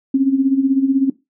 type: tone with tremolo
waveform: sine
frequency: 269.7 Hz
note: C#4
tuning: 47 cents flat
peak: -9 dBFS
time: 0.14-1.1 s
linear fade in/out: 5 ms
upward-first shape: sine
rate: 16 Hz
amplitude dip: 70%
effects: noise-tail reverb RT60 0.2 s tail -18 dB re dry